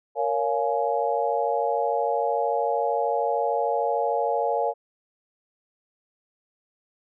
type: chord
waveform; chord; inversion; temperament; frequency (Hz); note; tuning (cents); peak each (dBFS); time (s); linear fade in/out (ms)
sine; Bb minor seventh; none; just; 466.2 / 559.4 / 699.2 / 839.1; Bb4 / Db5 / F5 / Ab5; 0 / +16 / +2 / +18; -27; 0.15-4.74; 50
effects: none